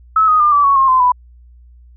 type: tone with pitch steps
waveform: sine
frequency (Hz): 1296 / 1247.5 / 1200.9 / 1155.9 / 1112.7 / 1071.1 / 1031 / 992.4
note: E6 / D#6 / D6 / D6 / C#6 / C6 / C6 / B5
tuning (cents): -30 / +4 / +38 / -28 / +6 / +40 / -26 / +8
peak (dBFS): -8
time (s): 0.16-1.12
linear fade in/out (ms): 5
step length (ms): 120
effects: added 60 Hz sine -40 dBFS peak until 1.96 s